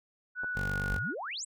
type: tone with pitch glide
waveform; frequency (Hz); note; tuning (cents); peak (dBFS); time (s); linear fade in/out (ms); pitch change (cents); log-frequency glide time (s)
sine; 1480 to 1450.4; F#6 to F#6; 0 to -35; -32; 0.35-1.15; 50; -35; 0.52-0.68
type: clicks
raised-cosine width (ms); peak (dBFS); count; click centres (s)
1; -30; 2; 0.435 / 0.444
type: tone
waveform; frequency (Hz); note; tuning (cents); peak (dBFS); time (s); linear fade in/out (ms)
15% pulse; 48.57; G1; -15; -27; 0.55-0.99; 20
type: exponential sweep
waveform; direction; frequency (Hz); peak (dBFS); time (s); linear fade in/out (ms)
sine; up; 33.62 to 8610; -35; 0.89-1.45; 10
effects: none